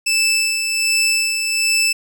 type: tone with tremolo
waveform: 20% pulse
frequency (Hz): 2637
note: E7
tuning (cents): 0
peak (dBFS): -9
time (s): 0.06-1.93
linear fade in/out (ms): 10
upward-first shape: sine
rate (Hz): 1.3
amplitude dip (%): 45
effects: none